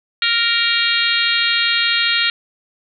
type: harmonic tone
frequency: 466.2 Hz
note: A#4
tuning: in tune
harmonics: 3 / 4 / 5 / 6 / 7 / 8 / 9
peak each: -22 / -22 / -22 / -22 / -22 / -22 / -22 dBFS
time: 0.22-2.3 s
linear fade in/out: 2 ms
effects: none